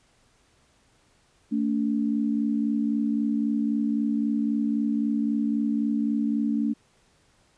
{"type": "tone pair together", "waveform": "sine", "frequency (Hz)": [222.4, 286.2], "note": ["A3", "D4"], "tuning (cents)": [19, -45], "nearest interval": "major third", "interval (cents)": 436, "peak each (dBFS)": [-24, -26], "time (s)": [1.51, 6.74], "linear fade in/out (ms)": 20, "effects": ["pink hiss -63 dBFS RMS until 7.57 s", "resampled to 22050 Hz"]}